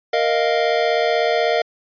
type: chord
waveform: square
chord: Bb suspended fourth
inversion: none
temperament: equal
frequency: 466.2 / 622.3 / 698.5 Hz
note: Bb4 / Eb5 / F5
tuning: 0 / 0 / 0 cents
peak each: -21 dBFS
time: 0.13-1.62 s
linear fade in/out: 5 ms
effects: resampled to 11025 Hz